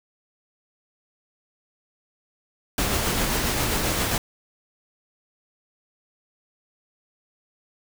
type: noise with tremolo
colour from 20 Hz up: pink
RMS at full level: -23 dBFS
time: 2.78-4.18 s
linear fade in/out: 2 ms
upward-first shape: sine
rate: 7.5 Hz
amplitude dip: 25%
effects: none